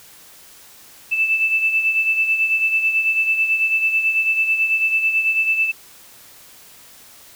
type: beating tone pair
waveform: sine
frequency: 2637 / 2646.1 Hz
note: E7 / E7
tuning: 0 / +6 cents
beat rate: 9.1 Hz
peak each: -16 / -24 dBFS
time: 1.11-5.72 s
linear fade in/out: 20 ms
effects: white hiss -45 dBFS RMS until 7.35 s